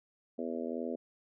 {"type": "harmonic tone", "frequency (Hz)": 82.41, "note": "E2", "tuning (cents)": 0, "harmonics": [3, 4, 5, 6, 7, 8], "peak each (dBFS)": [-38, -42, -41, -42, -43, -46], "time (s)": [0.38, 0.96], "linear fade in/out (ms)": 10, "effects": []}